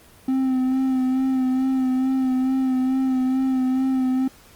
triangle tone with vibrato, 260.4 Hz, C4, 8 cents flat, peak -16 dBFS, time 0.28-4.28 s, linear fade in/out 5 ms, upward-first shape sine, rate 2.3 Hz, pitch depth 26 cents each way, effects pink hiss -50 dBFS RMS until 4.55 s + Opus 24 kbps

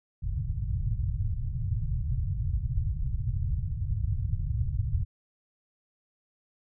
white low-pass noise, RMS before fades -29 dBFS, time 0.22-5.05 s, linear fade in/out 20 ms, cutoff 130 Hz, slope 48 dB/octave, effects none

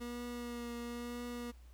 30% pulse tone with vibrato, 239.4 Hz, A#3, 46 cents sharp, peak -38 dBFS, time 0-1.52 s, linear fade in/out 20 ms, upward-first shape triangle, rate 1 Hz, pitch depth 19 cents each way, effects added 60 Hz sine -53 dBFS peak until 1.73 s + pink hiss -69 dBFS RMS until 1.73 s

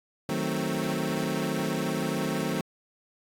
25% pulse chord, D# diminished seventh, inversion none, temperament equal, 155.56 / 185 / 220 / 261.6 Hz, D#3 / F#3 / A3 / C4, 0 / 0 / 0 / 0 cents, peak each -29 dBFS, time 0.29-2.61 s, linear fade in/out 2 ms, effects AAC 64 kbps

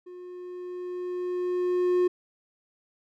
triangle tone with level ramp, 359.6 Hz, F#4, 49 cents flat, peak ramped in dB -39 to -17 dBFS, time 0.06-2.08 s, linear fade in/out 10 ms, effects none

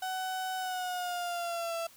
35% pulse tone with pitch glide, 750 to 668.2 Hz, F#5 to E5, +23 to +23 cents, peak -31 dBFS, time 0.02-1.87 s, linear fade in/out 5 ms, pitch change -200 cents, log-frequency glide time 0.57-1.76 s, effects white hiss -57 dBFS RMS until 1.96 s

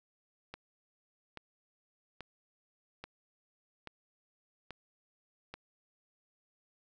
click train, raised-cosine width 0.3 ms, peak -27 dBFS, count 7, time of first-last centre 0.54-5.54 s, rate 1.2 Hz, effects none

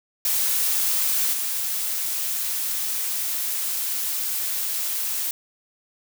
blue noise with level steps, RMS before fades -22 / -26 dBFS, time 0.25-5.31 s, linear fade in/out 2 ms, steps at 1.32 s, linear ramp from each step 20 ms, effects none

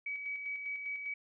sine tone with tremolo, 2275 Hz, C#7, 44 cents sharp, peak -35 dBFS, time 0.06-1.14 s, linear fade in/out 5 ms, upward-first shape square, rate 5 Hz, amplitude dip 40%, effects none

